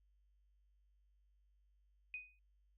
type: tone with exponential decay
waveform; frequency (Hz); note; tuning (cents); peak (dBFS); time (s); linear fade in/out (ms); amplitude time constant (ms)
sine; 2494; D#7; +3; -40; 2.14-2.39; 1; 54
effects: added 50 Hz sine -70 dBFS peak until 2.77 s

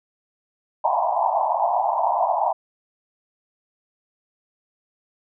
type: band-pass noise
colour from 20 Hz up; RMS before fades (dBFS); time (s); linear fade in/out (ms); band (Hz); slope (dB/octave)
pink; -21; 0.84-2.53; 10; 640 to 1000; 96
effects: none

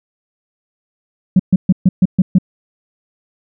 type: tone bursts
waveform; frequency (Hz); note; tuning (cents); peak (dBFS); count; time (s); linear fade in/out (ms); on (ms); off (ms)
sine; 185.2; F#3; +2; -4; 7; 1.36-2.385; 5; 35; 130
effects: tanh soft clip ceiling -1 dBFS

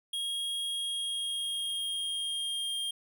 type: tone with pitch glide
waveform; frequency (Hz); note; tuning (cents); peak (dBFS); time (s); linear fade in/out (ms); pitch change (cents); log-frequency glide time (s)
square; 3274 to 3214; G#7 to G7; -25 to +43; -32; 0.13-2.91; 5; -32; 0.66-2.76
effects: none

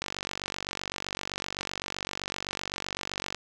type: click train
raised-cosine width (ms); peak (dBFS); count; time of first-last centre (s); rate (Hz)
0.2; -14; 160; 0.02-3.346; 47.8
effects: none

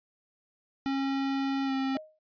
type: tone with pitch glide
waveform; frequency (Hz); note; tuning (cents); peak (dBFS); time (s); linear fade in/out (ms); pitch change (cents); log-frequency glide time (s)
square; 272.2 to 267.2; C#4 to C4; -31 to +36; -28; 0.86-1.97; 0; -33; 1.65-1.72
type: tone with exponential decay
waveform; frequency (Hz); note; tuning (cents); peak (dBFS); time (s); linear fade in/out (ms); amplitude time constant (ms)
sine; 622.3; D#5; 0; -33; 1.95-2.19; 5; 51
effects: resampled to 11025 Hz

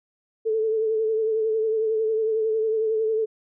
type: tone with vibrato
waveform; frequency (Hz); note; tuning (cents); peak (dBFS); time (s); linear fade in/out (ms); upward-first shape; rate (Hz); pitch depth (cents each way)
sine; 440; A4; 0; -20; 0.45-3.26; 20; triangle; 11; 44
effects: none

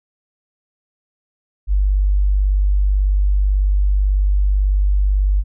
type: tone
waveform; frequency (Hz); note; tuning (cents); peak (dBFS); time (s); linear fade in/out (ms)
sine; 49.08; G1; +3; -12; 1.67-5.44; 50
effects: none

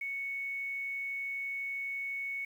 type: tone with quantisation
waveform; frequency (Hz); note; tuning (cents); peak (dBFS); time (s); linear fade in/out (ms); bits
sine; 2217; C#7; 0; -34; 0.01-2.45; 5; 10
effects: none

